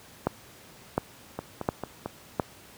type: two click trains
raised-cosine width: 1 ms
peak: -9 / -17 dBFS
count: 4 / 4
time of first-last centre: 0.27-2.398 / 1.39-2.06 s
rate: 1.41 / 4.48 Hz
effects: pink hiss -51 dBFS RMS until 2.77 s + high-pass 80 Hz 12 dB/octave